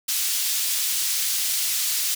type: high-pass noise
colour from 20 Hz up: pink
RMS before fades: -24 dBFS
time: 0.08-2.15 s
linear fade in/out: 10 ms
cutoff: 4200 Hz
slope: 12 dB/octave
effects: none